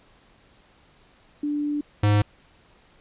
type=tone pair in turn; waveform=sine / square; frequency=293.7 / 103.84 Hz; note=D4 / G#2; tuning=0 / 0 cents; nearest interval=octave + tritone; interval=1800 cents; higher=first; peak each=-23 / -17 dBFS; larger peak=second; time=1.43-1.81 / 2.03-2.22 s; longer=first; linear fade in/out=5 ms; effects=pink hiss -57 dBFS RMS until 3 s + resampled to 8000 Hz